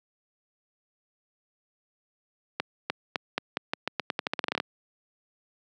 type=accelerating click train; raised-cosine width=0.3 ms; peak=-10 dBFS; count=19; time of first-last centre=2.6-4.601 s; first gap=300 ms; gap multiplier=0.86; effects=high-pass 200 Hz 12 dB/octave